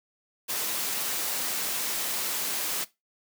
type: high-pass noise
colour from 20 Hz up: white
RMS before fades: -30 dBFS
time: 0.48-2.85 s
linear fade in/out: 20 ms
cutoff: 190 Hz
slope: 12 dB/octave
effects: noise-tail reverb RT60 0.2 s tail -18 dB re dry